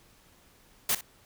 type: noise with echo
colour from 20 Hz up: white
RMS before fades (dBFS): -26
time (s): 0.89-0.95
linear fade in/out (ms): 5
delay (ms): 61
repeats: 1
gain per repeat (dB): -15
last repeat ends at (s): 1.011
effects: pink hiss -60 dBFS RMS until 1.25 s